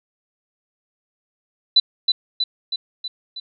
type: tone with echo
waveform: sine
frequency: 3988 Hz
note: B7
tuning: 16 cents sharp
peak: -9 dBFS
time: 1.76-1.8 s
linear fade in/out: 5 ms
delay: 320 ms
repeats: 5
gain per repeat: -4 dB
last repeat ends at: 3.4 s
effects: none